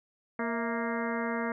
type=harmonic tone with a mistuned harmonic; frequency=233.1 Hz; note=A#3; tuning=in tune; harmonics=1 / 2 / 3 / 4 / 5 / 6 / 7 / 8 / 9; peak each=-33 / -36 / -38 / -39 / -40 / -41 / -41 / -42 / -43 dBFS; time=0.39-1.52 s; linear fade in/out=2 ms; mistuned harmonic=3; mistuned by=-92 cents; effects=none